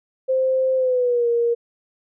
sine tone with pitch glide, 522 to 470.5 Hz, C5 to A#4, -4 to +16 cents, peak -16 dBFS, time 0.28-1.55 s, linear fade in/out 20 ms, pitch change -180 cents, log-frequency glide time 0.76-1.28 s, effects none

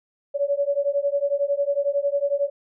sine beating tone pair, 561 / 572 Hz, C#5 / D5, +21 / -46 cents, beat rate 11 Hz, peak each -23 dBFS, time 0.34-2.5 s, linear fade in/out 20 ms, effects none

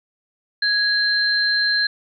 sine tone pair together, 1661.2 / 4138 Hz, G#6 / C8, 0 / -20 cents, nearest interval octave + major third, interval 1580 cents, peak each -19 dBFS, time 0.62-1.87 s, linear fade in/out 5 ms, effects none

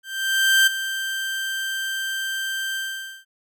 30% pulse tone with ADSR envelope, 1568 Hz, G6, in tune, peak -10 dBFS, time 0.03-3.25 s, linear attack 640 ms, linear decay 10 ms, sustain -12 dB, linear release 490 ms, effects none

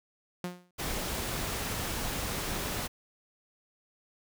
sawtooth tone with exponential decay, 178.5 Hz, F3, 38 cents sharp, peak -27 dBFS, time 0.44-0.71 s, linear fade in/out 2 ms, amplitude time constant 58 ms
pink noise, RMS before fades -34 dBFS, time 0.78-2.88 s, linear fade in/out 20 ms
effects none

